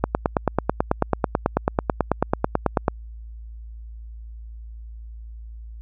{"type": "click train", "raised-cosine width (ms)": 1, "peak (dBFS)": -3, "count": 27, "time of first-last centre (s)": [0.04, 2.882], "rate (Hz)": 9.15, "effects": ["added 56 Hz sine -35 dBFS peak until 5.81 s"]}